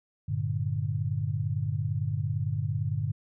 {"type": "chord", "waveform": "sine", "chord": "G minor", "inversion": "none", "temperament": "equal with one note detuned", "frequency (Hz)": [98, 115.74, 146.83], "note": ["G2", "Bb2", "D3"], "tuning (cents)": [0, -12, 0], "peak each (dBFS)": -31, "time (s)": [0.28, 3.12], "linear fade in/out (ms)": 10, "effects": []}